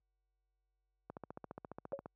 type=click train; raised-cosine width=1 ms; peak=-31 dBFS; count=15; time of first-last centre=1.1-2.059 s; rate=14.6 Hz
type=tone with exponential decay; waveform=sine; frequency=554.4 Hz; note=C#5; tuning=in tune; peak=-32 dBFS; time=1.93-2.01 s; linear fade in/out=2 ms; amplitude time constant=17 ms
effects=added 50 Hz sine -70 dBFS peak until 2.15 s + high-pass 100 Hz 12 dB/octave